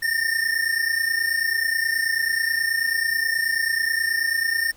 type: tone pair together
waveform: square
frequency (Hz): 1799.7 / 1829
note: A6 / A#6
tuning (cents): +39 / -33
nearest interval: unison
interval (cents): 28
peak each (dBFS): -24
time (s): 0.02-4.72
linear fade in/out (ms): 10
effects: pink hiss -53 dBFS RMS until 4.76 s

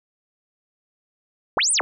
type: linear two-way sweep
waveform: sine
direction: up then down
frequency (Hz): 230.1 to 9690 to 230.1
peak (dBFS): -17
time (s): 1.57-1.81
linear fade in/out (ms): 0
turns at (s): 1.72
effects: none

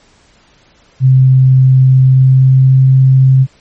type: tone with pitch glide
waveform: sine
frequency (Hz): 130.81 to 132.1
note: C3 to C3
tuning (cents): 0 to +17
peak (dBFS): -3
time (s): 1-3.47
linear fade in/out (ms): 50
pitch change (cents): +17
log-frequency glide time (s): 1.97-2.85
effects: pink hiss -48 dBFS RMS until 3.6 s + MP3 32 kbps

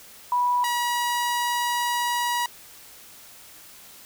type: tone pair in turn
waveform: sine / sawtooth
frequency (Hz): 980 / 963.2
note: B5 / B5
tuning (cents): -14 / -44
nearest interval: unison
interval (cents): 30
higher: first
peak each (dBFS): -19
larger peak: neither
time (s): 0.32-0.64 / 0.64-2.46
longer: second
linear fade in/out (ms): 2
effects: white hiss -47 dBFS RMS until 4.05 s

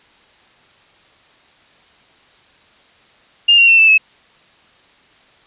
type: tone with pitch steps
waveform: sine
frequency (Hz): 2814 / 2756 / 2699 / 2644 / 2589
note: F7 / F7 / E7 / E7 / E7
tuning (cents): +12 / -24 / +40 / +5 / -32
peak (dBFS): -6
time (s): 3.48-3.98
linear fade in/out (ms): 10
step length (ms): 100
effects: white hiss -50 dBFS RMS until 5.46 s + resampled to 8000 Hz

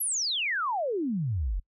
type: exponential sweep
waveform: sine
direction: down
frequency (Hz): 12000 to 40.14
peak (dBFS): -26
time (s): 0-1.6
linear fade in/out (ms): 10
effects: noise-tail reverb RT60 0.1 s tail -25 dB re dry

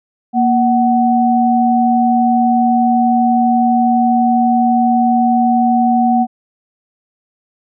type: tone pair together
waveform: sine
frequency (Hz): 235.6 / 748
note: A#3 / F#5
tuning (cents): +19 / +19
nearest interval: octave + minor sixth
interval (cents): 2000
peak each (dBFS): -12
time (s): 0.33-6.27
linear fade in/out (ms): 50
effects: none

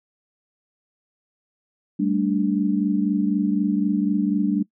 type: chord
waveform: sine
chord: G suspended second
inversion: none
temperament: equal with one note detuned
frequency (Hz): 196 / 220 / 292.5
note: G3 / A3 / D4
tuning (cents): 0 / 0 / -7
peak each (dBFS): -22 / -24 / -22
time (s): 1.99-4.63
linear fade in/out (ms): 10
effects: noise-tail reverb RT60 0.1 s tail -22 dB re dry

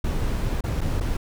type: noise with dropouts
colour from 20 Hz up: brown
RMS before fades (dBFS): -24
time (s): 0.04-1.17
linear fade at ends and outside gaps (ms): 5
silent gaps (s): 0.609-0.638 / 0.809-0.813 / 1.002-1.007
effects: none

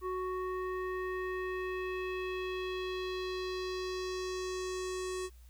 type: tone with low-pass filter sweep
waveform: square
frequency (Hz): 370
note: F#4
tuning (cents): 0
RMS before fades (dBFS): -37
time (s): 0.01-5.3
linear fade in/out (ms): 50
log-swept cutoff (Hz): 1200 to 8600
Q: 2.3
effects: added 60 Hz sine -52 dBFS peak until 5.49 s + white hiss -67 dBFS RMS until 5.49 s

